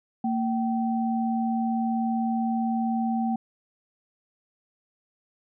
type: tone pair together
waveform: sine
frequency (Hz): 228.9 / 770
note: A#3 / G5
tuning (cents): -31 / -31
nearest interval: octave + major sixth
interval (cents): 2100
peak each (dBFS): -24 / -29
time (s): 0.24-3.36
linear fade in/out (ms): 5
effects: none